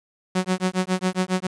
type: tone with tremolo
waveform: sawtooth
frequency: 185 Hz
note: F#3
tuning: in tune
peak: -14 dBFS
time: 0.35-1.47 s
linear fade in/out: 5 ms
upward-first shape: sine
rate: 7.3 Hz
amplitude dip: 100%
effects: resampled to 22050 Hz + 8-bit